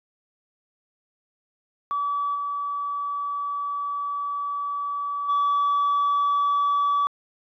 sine tone with level steps, 1147 Hz, D6, 41 cents flat, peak -22 / -25 / -17 dBFS, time 1.91-7.07 s, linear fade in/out 0 ms, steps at 2.34 / 5.28 s, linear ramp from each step 20 ms, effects tanh soft clip ceiling -17 dBFS

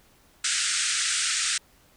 white band-pass noise, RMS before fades -26 dBFS, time 0.44-1.58 s, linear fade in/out 5 ms, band 1300 to 9100 Hz, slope 96 dB/octave, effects pink hiss -59 dBFS RMS until 1.96 s

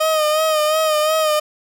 30% pulse tone with vibrato, 620 Hz, D#5, 6 cents flat, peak -12 dBFS, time 0-1.4 s, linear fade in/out 10 ms, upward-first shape sine, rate 2.8 Hz, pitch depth 44 cents each way, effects none

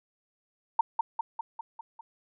sine tone with echo, 915 Hz, A#5, 32 cents flat, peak -17 dBFS, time 0.79-0.81 s, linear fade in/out 5 ms, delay 200 ms, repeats 6, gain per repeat -4 dB, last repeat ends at 2.01 s, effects none

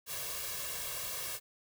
white noise with comb filter, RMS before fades -39 dBFS, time 0.06-1.4 s, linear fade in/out 50 ms, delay 1.8 ms, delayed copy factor +0.8, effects none

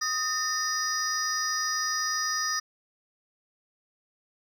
triangle tone cluster, 1249 / 1813 / 4992 / 5800 Hz, D#6 / A#6 / D#8 / F#8, +6 / -49 / +5 / -35 cents, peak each -30 dBFS, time 0.01-2.6 s, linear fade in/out 10 ms, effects tanh soft clip ceiling -16 dBFS

